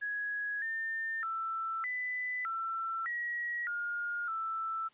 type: tone with pitch steps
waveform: sine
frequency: 1668 / 1800 / 1330 / 1997 / 1340 / 1909 / 1421 / 1325 Hz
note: G#6 / A6 / E6 / B6 / E6 / A#6 / F6 / E6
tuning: +7 / +39 / +15 / +19 / +28 / +41 / +30 / +9 cents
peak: -33 dBFS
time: 0.01-4.89 s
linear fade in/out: 20 ms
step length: 610 ms
effects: white hiss -66 dBFS RMS until 4.93 s + resampled to 8000 Hz